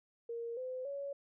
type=tone with pitch steps; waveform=sine; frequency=466.2 / 511.3 / 560.9 Hz; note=A#4 / C5 / C#5; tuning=0 / -40 / +20 cents; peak=-38 dBFS; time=0.29-1.13 s; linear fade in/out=5 ms; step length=280 ms; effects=none